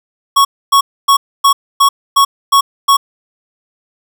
square tone bursts, 1108.7 Hz, C#6, in tune, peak -6 dBFS, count 8, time 0.36-2.97 s, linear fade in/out 10 ms, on 90 ms, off 270 ms, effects 8-bit

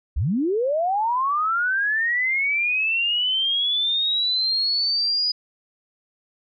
sine linear sweep, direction up, 49 to 4957 Hz, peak -19 dBFS, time 0.16-5.32 s, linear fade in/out 10 ms, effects none

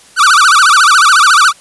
45% pulse tone with vibrato, 1321 Hz, E6, 3 cents sharp, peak -4 dBFS, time 0.16-1.53 s, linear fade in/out 50 ms, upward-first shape sine, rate 14 Hz, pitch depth 260 cents each way, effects white hiss -41 dBFS RMS until 1.6 s + resampled to 24000 Hz

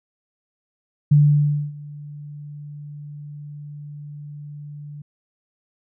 sine tone with ADSR envelope, 146.83 Hz, D3, in tune, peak -9 dBFS, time 1.11-5.02 s, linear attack 10 ms, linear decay 600 ms, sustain -24 dB, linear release 6 ms, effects none

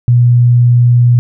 sine tone, 121.3 Hz, B2, 31 cents flat, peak -4 dBFS, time 0.08-1.19 s, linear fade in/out 0 ms, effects none

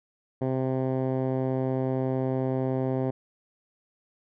10% pulse tone with low-pass filter, 130.81 Hz, C3, in tune, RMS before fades -27 dBFS, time 0.41-3.11 s, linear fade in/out 10 ms, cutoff 640 Hz, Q 0.65, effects none

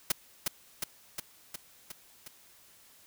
white noise with echo, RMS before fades -26 dBFS, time 0.1-0.12 s, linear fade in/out 5 ms, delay 360 ms, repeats 6, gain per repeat -3 dB, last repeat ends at 2.28 s, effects white hiss -59 dBFS RMS until 3.06 s

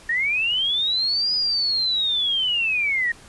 sine linear two-way sweep, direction up then down, 1809 to 4978 to 1846 Hz, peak -19 dBFS, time 0.09-3.12 s, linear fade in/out 5 ms, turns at 1.34 s, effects pink hiss -47 dBFS RMS until 3.28 s + resampled to 24000 Hz

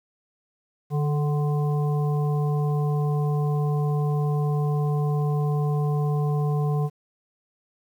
harmonic tone with a mistuned harmonic, 148.6 Hz, D3, 21 cents sharp, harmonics 1 / 3 / 5 / 7, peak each -21 / -31 / -35 / -38 dBFS, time 0.9-6.9 s, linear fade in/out 50 ms, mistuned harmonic 3, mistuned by -36 cents, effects 9-bit

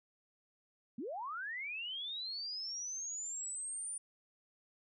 sine linear sweep, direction up, 200.5 to 9370 Hz, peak -39 dBFS, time 0.98-3.98 s, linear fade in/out 5 ms, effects none

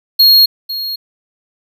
square tone with echo, 4275 Hz, C8, 36 cents sharp, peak -5 dBFS, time 0.19-0.46 s, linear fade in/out 10 ms, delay 500 ms, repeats 1, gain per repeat -14 dB, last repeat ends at 0.96 s, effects none

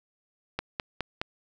click train, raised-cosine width 0.3 ms, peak -13 dBFS, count 4, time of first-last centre 0.59-1.215 s, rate 4.8 Hz, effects none

